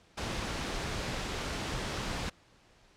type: noise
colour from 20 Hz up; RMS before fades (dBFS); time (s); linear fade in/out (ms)
pink; -35; 0.17-2.3; 10
effects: pink hiss -62 dBFS RMS until 2.96 s + low-pass 6000 Hz 12 dB/octave